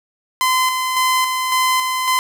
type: tone with tremolo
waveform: sawtooth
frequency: 1027 Hz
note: C6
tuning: 33 cents flat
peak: -10 dBFS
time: 0.41-2.19 s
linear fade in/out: 0 ms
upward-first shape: square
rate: 1.8 Hz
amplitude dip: 40%
effects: none